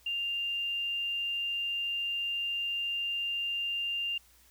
sine tone, 2794 Hz, F7, in tune, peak -30 dBFS, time 0.06-4.18 s, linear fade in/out 5 ms, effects added 60 Hz sine -65 dBFS peak until 4.5 s + white hiss -62 dBFS RMS until 4.5 s

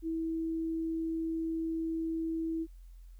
sine tone, 325.5 Hz, E4, 22 cents flat, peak -31 dBFS, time 0.02-2.67 s, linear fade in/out 50 ms, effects added 43 Hz sine -48 dBFS peak until 3.19 s + white hiss -73 dBFS RMS until 3.19 s

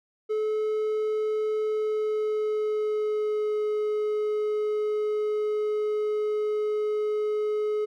triangle tone with pitch glide, 430.6 to 423.9 Hz, A4 to G#4, -37 to +35 cents, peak -22 dBFS, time 0.29-7.86 s, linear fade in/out 20 ms, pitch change -28 cents, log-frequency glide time 1.63-3.59 s, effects none

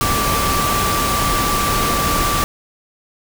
sine tone in noise, 1166 Hz, D6, 13 cents flat, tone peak -19 dBFS, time 0.01-2.44 s, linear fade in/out 0 ms, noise pink, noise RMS -19 dBFS, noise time 0.01-2.44 s, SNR -3 dB, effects none

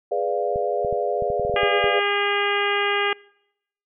sine chord, G# diminished seventh, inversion none, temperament equal, 415.3 / 493.9 / 587.3 / 698.5 Hz, G#4 / B4 / D5 / F5, 0 / 0 / 0 / 0 cents, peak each -26 dBFS, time 0.11-2 s, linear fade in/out 10 ms
clicks, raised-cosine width 5 ms, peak -22 dBFS, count 11, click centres 0.559 / 0.848 / 0.927 / 1.223 / 1.302 / 1.397 / 1.45 / 1.497 / 1.541 / 1.633 / 1.842 s
harmonic tone, 406 Hz, G#4, 39 cents flat, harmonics 1 / 2 / 3 / 4 / 5 / 6 / 7 / 8, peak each -25 / -28 / -27 / -27 / -27 / -30 / -29 / -35 dBFS, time 1.56-3.13 s, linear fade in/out 2 ms
effects noise-tail reverb RT60 0.8 s tail -25 dB re dry

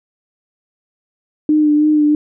sine tone with vibrato, 301.3 Hz, D4, 44 cents sharp, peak -9 dBFS, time 1.49-2.15 s, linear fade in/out 2 ms, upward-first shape sine, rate 3.1 Hz, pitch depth 25 cents each way, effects none

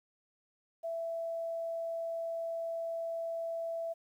sine tone, 664 Hz, E5, 12 cents sharp, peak -34 dBFS, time 0.83-3.94 s, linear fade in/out 20 ms, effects 11-bit

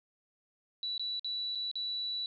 sine tone with dropouts, 3944 Hz, B7, 3 cents flat, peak -33 dBFS, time 0.83-2.26 s, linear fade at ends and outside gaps 1 ms, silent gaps 0.979-0.995 / 1.195-1.245 / 1.55-1.555 / 1.714-1.755 s, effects none

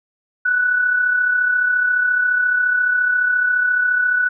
sine tone with amplitude modulation, 1482 Hz, F#6, 2 cents sharp, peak -12 dBFS, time 0.45-4.29 s, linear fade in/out 10 ms, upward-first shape sine, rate 34.4 Hz, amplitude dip 45%, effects none

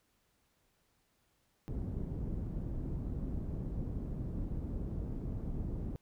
pink low-pass noise, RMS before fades -38 dBFS, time 1.68-5.96 s, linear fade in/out 0 ms, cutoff 250 Hz, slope 12 dB/octave, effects pink hiss -75 dBFS RMS until 6.01 s

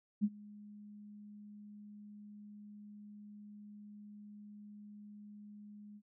sine tone with ADSR envelope, 207.7 Hz, G#3, in tune, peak -26 dBFS, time 0.21-6.02 s, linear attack 31 ms, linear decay 46 ms, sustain -24 dB, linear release 57 ms, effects none

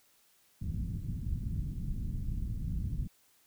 pink low-pass noise, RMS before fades -35 dBFS, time 0.61-3.08 s, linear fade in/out 5 ms, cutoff 190 Hz, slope 24 dB/octave, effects white hiss -67 dBFS RMS until 3.46 s

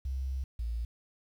sine tone pair in turn, 65.9 / 57.47 Hz, C2 / A#1, +13 / -24 cents, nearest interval major second, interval 237 cents, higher first, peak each -31 / -31 dBFS, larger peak neither, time 0.05-0.44 / 0.59-0.85 s, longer first, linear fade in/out 5 ms, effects 10-bit

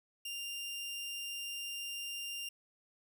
sawtooth tone, 2794 Hz, F7, in tune, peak -36 dBFS, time 0.25-2.49 s, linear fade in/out 5 ms, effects none

